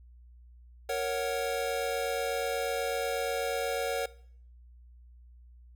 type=chord; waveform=square; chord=F# major; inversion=first; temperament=equal; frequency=466.2 / 554.4 / 740 Hz; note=A#4 / C#5 / F#5; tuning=0 / 0 / 0 cents; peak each=-34 / -34 / -36 dBFS; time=0.89-4.06 s; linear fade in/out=5 ms; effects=noise-tail reverb RT60 0.6 s tail -20 dB re dry + added 60 Hz sine -51 dBFS peak until 5.75 s